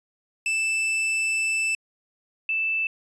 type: tone pair in turn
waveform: 45% pulse / sine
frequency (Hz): 2642 / 2642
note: E7 / E7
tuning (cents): +3 / +3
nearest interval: unison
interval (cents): 0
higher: neither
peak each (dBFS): -22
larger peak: neither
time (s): 0.46-1.75 / 2.49-2.87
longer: first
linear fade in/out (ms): 2
effects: resampled to 22050 Hz